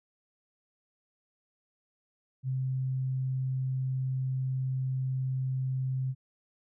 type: tone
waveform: sine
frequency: 130.81 Hz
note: C3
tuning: in tune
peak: -28 dBFS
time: 2.43-6.15 s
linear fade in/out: 50 ms
effects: none